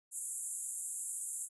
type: band-pass noise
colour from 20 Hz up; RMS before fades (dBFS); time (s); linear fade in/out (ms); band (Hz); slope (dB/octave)
pink; -41; 0.11-1.49; 50; 7200 to 11000; 96
effects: none